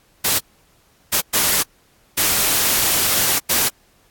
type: noise bursts at uneven times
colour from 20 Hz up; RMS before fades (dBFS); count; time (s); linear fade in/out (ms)
white; -17; 5; 0.24-0.39 / 1.12-1.21 / 1.33-1.63 / 2.17-3.39 / 3.49-3.69; 10
effects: pink hiss -57 dBFS RMS until 4.1 s + AAC 64 kbps